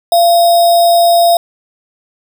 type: tone with sample-and-hold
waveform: sine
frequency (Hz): 686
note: F5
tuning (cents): -31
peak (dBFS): -5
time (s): 0.12-1.37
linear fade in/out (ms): 2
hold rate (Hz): 4410
effects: none